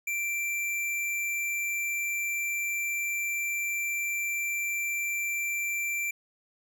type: tone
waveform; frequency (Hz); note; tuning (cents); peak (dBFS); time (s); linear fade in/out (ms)
square; 2351; D7; +1; -29; 0.07-6.11; 5
effects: none